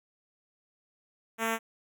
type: tone with notch filter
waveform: 5% pulse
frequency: 225.6 Hz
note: A3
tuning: 44 cents sharp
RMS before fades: -30 dBFS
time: 1.38-1.59 s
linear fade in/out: 50 ms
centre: 4600 Hz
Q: 0.97
effects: none